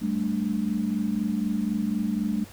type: chord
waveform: sine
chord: G suspended second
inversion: none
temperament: equal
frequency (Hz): 196 / 220 / 293.7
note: G3 / A3 / D4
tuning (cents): 0 / 0 / 0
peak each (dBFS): -28 / -26 / -32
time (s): 0.01-2.45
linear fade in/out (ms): 20
effects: added 97 Hz sine -47 dBFS peak until 2.52 s + pink hiss -48 dBFS RMS until 2.52 s